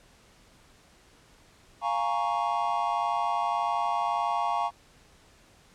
triangle chord, Bb minor seventh, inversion second, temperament equal, 698.5 / 830.6 / 932.3 / 1108.7 Hz, F5 / Ab5 / Bb5 / Db6, 0 / 0 / 0 / 0 cents, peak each -29 dBFS, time 1.81-4.71 s, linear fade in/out 50 ms, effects pink hiss -58 dBFS RMS until 5.74 s + low-pass 9000 Hz 12 dB/octave

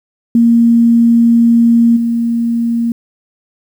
sine tone with level steps, 233.1 Hz, A#3, in tune, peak -5 / -11 dBFS, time 0.35-2.92 s, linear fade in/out 2 ms, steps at 1.96 s, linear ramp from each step 10 ms, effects 7-bit

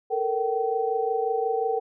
sine tone cluster, 443.3 / 468.9 / 768 Hz, A4 / A#4 / G5, +13 / +10 / -36 cents, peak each -27 dBFS, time 0.1-1.8 s, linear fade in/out 20 ms, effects none

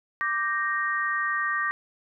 sine chord, G minor, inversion second, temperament equal, 1174.7 / 1568 / 1864.7 Hz, D6 / G6 / Bb6, 0 / 0 / 0 cents, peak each -28 / -31 / -27 dBFS, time 0.21-1.71 s, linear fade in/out 0 ms, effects none

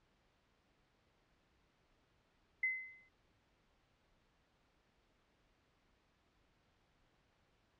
sine tone with exponential decay, 2049 Hz, C7, 37 cents flat, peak -30 dBFS, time 2.63-3.09 s, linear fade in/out 5 ms, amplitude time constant 100 ms, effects pink hiss -75 dBFS RMS until 7.79 s + low-pass 4000 Hz 12 dB/octave

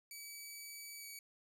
10% pulse tone with pitch glide, 2287 to 2266 Hz, D7 to C#7, -47 to +37 cents, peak -39 dBFS, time 0.11-1.19 s, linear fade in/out 2 ms, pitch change -16 cents, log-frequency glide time 1-1.05 s, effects none

